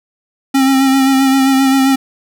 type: tone with vibrato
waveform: square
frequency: 268.1 Hz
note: C4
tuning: 42 cents sharp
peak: -9 dBFS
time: 0.54-1.96 s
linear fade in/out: 10 ms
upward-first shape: sine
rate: 7.6 Hz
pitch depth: 28 cents each way
effects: none